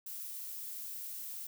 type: noise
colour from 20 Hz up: violet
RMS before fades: -43 dBFS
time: 0.06-1.47 s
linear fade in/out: 5 ms
effects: none